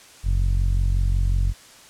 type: tone with low-pass filter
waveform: sawtooth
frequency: 45.48 Hz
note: F#1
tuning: 29 cents flat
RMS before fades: -20 dBFS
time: 0.23-1.54 s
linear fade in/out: 50 ms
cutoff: 94 Hz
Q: 1.1
effects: white hiss -47 dBFS RMS until 1.89 s + low-pass 9000 Hz 12 dB/octave